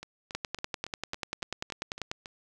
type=two click trains; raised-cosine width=0.2 ms; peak=-15 / -24 dBFS; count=19 / 9; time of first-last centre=0.35-2.115 / 0.03-2.258 s; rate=10.2 / 3.59 Hz; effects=none